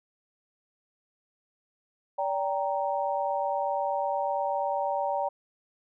sine chord, G minor, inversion second, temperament equal with one note detuned, 576.9 / 784 / 932.3 Hz, D5 / G5 / Bb5, -31 / 0 / 0 cents, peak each -30 / -30 / -31 dBFS, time 2.18-5.29 s, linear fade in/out 10 ms, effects none

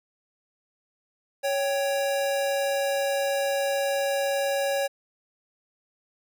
square tone pair together, 556 / 786.3 Hz, C#5 / G5, +5 / +5 cents, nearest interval tritone, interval 600 cents, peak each -25 / -32 dBFS, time 1.43-4.88 s, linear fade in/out 20 ms, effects none

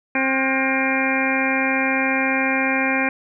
harmonic tone with a mistuned harmonic, 265.7 Hz, C4, 27 cents sharp, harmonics 1 / 2 / 3 / 4 / 5 / 6 / 7 / 8 / 9, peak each -23 / -27 / -27 / -30 / -33 / -26 / -28 / -28 / -23 dBFS, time 0.15-3.09 s, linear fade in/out 2 ms, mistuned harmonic 5, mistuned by +120 cents, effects none

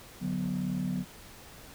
sine chord, B minor, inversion first, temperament equal, 146.83 / 185 / 246.9 Hz, D3 / F#3 / B3, 0 / 0 / 0 cents, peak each -35 / -30 / -34 dBFS, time 0.2-1.05 s, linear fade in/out 50 ms, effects tanh soft clip ceiling -23 dBFS + pink hiss -50 dBFS RMS until 1.74 s

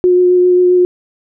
sine tone with vibrato, 360.5 Hz, F#4, 45 cents flat, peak -6 dBFS, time 0.04-0.85 s, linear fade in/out 0 ms, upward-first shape sine, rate 7.5 Hz, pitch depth 11 cents each way, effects none

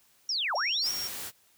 sine linear two-way sweep, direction down then up, 5750 to 544 to 5750 Hz, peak -27 dBFS, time 0.29-0.91 s, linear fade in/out 2 ms, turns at 0.55 s
sine tone, 5560 Hz, F8, 9 cents flat, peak -32 dBFS, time 0.55-1.08 s, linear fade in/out 10 ms
white noise, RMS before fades -38 dBFS, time 0.82-1.32 s, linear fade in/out 50 ms
effects white hiss -64 dBFS RMS until 1.57 s

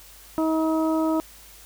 harmonic tone, 318.5 Hz, D#4, 41 cents sharp, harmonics 1 / 2 / 3 / 4, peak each -21 / -27 / -31 / -33 dBFS, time 0.38-1.2 s, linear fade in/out 0 ms, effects added 50 Hz sine -52 dBFS peak until 1.65 s + white hiss -48 dBFS RMS until 1.65 s

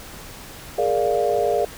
sine chord, Bb dominant seventh, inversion third, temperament equal, 415.3 / 466.2 / 587.3 / 698.5 Hz, Ab4 / Bb4 / D5 / F5, 0 / 0 / 0 / 0 cents, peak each -23 dBFS, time 0.78-1.65 s, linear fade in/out 5 ms, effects pink hiss -39 dBFS RMS until 1.77 s

